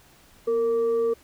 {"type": "tone with frequency modulation", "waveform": "sine", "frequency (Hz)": 459.9, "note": "A#4", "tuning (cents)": -23, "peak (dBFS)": -20, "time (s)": [0.47, 1.14], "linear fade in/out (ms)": 10, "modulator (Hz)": 703, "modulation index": 0.26, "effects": ["pink hiss -55 dBFS RMS until 1.23 s"]}